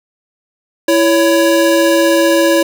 square tone pair together, 332.6 / 559.4 Hz, E4 / C#5, +16 / +16 cents, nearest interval major sixth, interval 900 cents, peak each -12 dBFS, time 0.88-2.63 s, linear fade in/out 5 ms, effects none

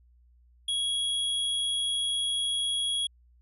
square tone, 3322 Hz, G#7, in tune, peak -27 dBFS, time 0.68-3.07 s, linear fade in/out 5 ms, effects added 60 Hz sine -57 dBFS peak until 3.41 s + resampled to 32000 Hz

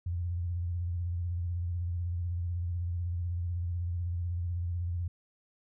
sine tone with vibrato, 87 Hz, F2, 6 cents flat, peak -30 dBFS, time 0.06-5.08 s, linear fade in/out 5 ms, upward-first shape sine, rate 16 Hz, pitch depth 59 cents each way, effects none

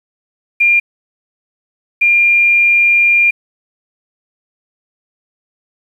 sine tone pair in turn, 2400 / 2400 Hz, D7 / D7, +37 / +37 cents, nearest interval unison, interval 0 cents, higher neither, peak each -7 dBFS, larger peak neither, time 0.6-0.8 / 2.01-3.31 s, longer second, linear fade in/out 10 ms, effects 7-bit

